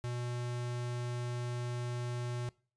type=tone; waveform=square; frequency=121.6 Hz; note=B2; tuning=26 cents flat; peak=-36 dBFS; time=0.04-2.49 s; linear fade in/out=0 ms; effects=noise-tail reverb RT60 0.4 s tail -23 dB re dry + resampled to 22050 Hz